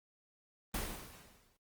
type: noise with exponential decay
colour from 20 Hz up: pink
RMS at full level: -35 dBFS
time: 0.74-1.57 s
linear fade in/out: 5 ms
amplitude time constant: 180 ms
effects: noise-tail reverb RT60 0.1 s tail -19 dB re dry + Opus 24 kbps